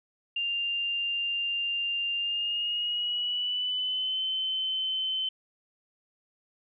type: tone with pitch glide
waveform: sine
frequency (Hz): 2794 to 3065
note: F7 to G7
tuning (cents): 0 to -40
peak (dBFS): -27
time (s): 0.36-5.29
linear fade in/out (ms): 5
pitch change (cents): +160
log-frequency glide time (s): 2.17-4.22
effects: none